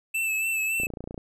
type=tone with vibrato; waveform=square; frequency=2636 Hz; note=E7; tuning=1 cent flat; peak=-25 dBFS; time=0.14-0.87 s; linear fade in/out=10 ms; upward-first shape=sine; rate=3.6 Hz; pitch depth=33 cents each way
type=click train; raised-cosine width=2 ms; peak=-22 dBFS; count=12; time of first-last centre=0.8-1.178 s; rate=29.1 Hz
effects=none